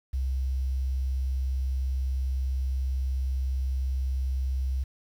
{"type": "tone with quantisation", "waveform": "sine", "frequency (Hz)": 65.5, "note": "C2", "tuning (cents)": 2, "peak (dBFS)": -25, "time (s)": [0.13, 4.84], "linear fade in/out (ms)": 10, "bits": 9, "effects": []}